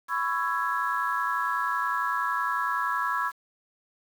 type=chord; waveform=sine; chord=C# minor seventh; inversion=third; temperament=just; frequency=997.9 / 1108.7 / 1330.5 / 1663.1 Hz; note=B5 / C#6 / E6 / G#6; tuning=+18 / 0 / +16 / +2 cents; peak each=-30 dBFS; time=0.08-3.32 s; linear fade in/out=50 ms; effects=tanh soft clip ceiling -14 dBFS + 8-bit